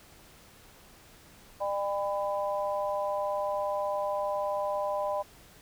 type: harmonic tone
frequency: 200 Hz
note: G3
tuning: 35 cents sharp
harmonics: 3 / 4 / 5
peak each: -30 / -35 / -34 dBFS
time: 1.6-5.23 s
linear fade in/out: 20 ms
effects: pink hiss -55 dBFS RMS until 5.61 s